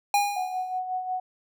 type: tone with exponential decay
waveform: square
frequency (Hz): 815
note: G#5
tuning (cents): -33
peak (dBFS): -18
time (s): 0.14-0.79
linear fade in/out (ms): 2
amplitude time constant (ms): 140
type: tone with tremolo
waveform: sine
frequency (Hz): 740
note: F#5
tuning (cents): 0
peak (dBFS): -25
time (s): 0.36-1.2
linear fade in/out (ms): 5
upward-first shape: sine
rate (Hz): 5.5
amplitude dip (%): 55
effects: none